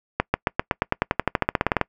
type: accelerating click train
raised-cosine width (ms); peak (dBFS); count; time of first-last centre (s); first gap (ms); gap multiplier
0.5; -3; 20; 0.2-1.813; 140; 0.94
effects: noise-tail reverb RT60 0.1 s tail -26 dB re dry